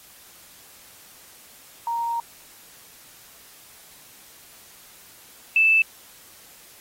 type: tone pair in turn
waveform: sine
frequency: 932.3 / 2637 Hz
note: A#5 / E7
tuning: 0 / 0 cents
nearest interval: octave + tritone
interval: 1800 cents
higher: second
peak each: -23 / -14 dBFS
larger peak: second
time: 1.87-2.2 / 5.56-5.82 s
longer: first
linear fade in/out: 2 ms
effects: white hiss -49 dBFS RMS until 6.8 s + AAC 48 kbps